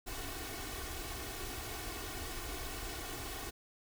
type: noise with comb filter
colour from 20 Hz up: pink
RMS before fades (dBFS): -42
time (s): 0.06-3.51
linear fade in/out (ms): 20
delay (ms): 2.7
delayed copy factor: +0.8
effects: none